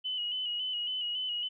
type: tone with vibrato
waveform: sine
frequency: 2960 Hz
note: F#7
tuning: in tune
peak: -31 dBFS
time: 0.04-1.49 s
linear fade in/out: 20 ms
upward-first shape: square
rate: 3.6 Hz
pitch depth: 36 cents each way
effects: none